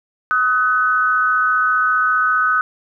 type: tone pair together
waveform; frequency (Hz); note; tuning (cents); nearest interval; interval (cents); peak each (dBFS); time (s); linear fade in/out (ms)
sine; 1265 / 1500; D#6 / F#6; +28 / +23; minor third; 295; -16; 0.31-2.61; 0
effects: none